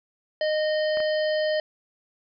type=harmonic tone; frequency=616 Hz; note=D#5; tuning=17 cents flat; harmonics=1 / 3 / 5 / 7 / 8; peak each=-22 / -32 / -36 / -39 / -40 dBFS; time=0.41-1.6 s; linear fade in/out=2 ms
type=clicks; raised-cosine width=0.5 ms; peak=-22 dBFS; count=2; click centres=0.972 / 1.003 s
effects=none